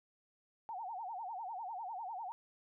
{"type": "tone with vibrato", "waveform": "sine", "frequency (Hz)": 820, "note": "G#5", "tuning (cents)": -22, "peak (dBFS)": -40, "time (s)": [0.69, 2.32], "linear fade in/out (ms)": 0, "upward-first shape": "sine", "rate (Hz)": 10, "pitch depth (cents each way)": 230, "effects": []}